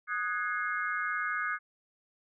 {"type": "chord", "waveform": "sine", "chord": "Ab dominant seventh", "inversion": "second", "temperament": "equal with one note detuned", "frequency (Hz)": [1244.5, 1480, 1661.2, 2135], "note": ["Eb6", "Gb6", "Ab6", "C7"], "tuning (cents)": [0, 0, 0, 34], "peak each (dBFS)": [-34, -35, -35, -39], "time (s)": [0.07, 1.59], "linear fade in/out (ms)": 50, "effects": []}